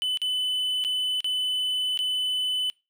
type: tone with dropouts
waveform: triangle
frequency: 3009 Hz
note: F#7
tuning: 28 cents sharp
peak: -22 dBFS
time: 0.02-2.7 s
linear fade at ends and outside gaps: 0 ms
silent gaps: 0.173-0.217 / 0.84-0.848 / 1.205-1.244 / 1.975-1.99 s
effects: noise-tail reverb RT60 0.3 s tail -26 dB re dry